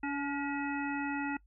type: harmonic tone with a mistuned harmonic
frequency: 284.3 Hz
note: C#4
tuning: 44 cents sharp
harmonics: 1 / 3 / 5 / 7 / 9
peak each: -34 / -39 / -41 / -42 / -44 dBFS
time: 0.03-1.37 s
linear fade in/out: 5 ms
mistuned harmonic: 7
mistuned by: -54 cents
effects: noise-tail reverb RT60 0.1 s tail -23 dB re dry + added 50 Hz sine -60 dBFS peak until 1.46 s